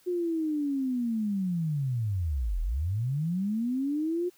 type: linear two-way sweep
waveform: sine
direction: down then up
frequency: 362.6 to 37.78 to 362.6 Hz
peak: -26 dBFS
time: 0.06-4.3 s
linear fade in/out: 20 ms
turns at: 2.61 s
effects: white hiss -62 dBFS RMS until 4.37 s